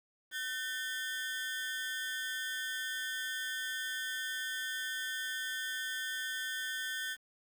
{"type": "ring-modulated tone", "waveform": "30% pulse", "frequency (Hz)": 1661.2, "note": "G#6", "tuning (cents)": 0, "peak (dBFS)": -30, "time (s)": [0.31, 7.17], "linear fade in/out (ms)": 50, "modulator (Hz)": 141, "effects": ["10-bit"]}